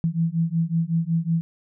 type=beating tone pair; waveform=sine; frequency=162.9 / 168.3 Hz; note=E3 / E3; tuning=-20 / +36 cents; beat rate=5.4 Hz; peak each=-23 / -23 dBFS; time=0.04-1.41 s; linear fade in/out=0 ms; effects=none